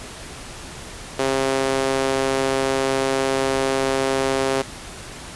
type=tone with high-pass filter; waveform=sawtooth; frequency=134.1 Hz; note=C3; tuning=43 cents sharp; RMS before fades=-21 dBFS; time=1.19-4.62 s; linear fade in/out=5 ms; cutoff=410 Hz; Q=1.6; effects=pink hiss -36 dBFS RMS until 5.35 s + resampled to 24000 Hz